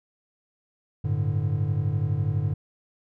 triangle chord, G suspended second, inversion none, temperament equal, 98 / 110 / 146.83 Hz, G2 / A2 / D3, 0 / 0 / 0 cents, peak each -25 dBFS, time 1.04-2.54 s, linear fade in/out 10 ms, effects none

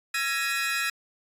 40% pulse tone cluster, 1351 / 1667 / 1880 / 2504 / 3970 Hz, E6 / G#6 / A#6 / D#7 / B7, +42 / +6 / +14 / +10 / +8 cents, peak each -32 / -31 / -31 / -29 / -36 dBFS, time 0.14-0.9 s, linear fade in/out 5 ms, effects resampled to 32000 Hz

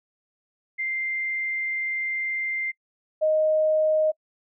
sine tone pair in turn, 2093 / 622.3 Hz, C7 / D#5, 0 / 0 cents, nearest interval octave + major sixth, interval 2100 cents, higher first, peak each -25 / -18 dBFS, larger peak second, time 0.78-2.72 / 3.21-4.12 s, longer first, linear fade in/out 20 ms, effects noise-tail reverb RT60 0.1 s tail -25 dB re dry

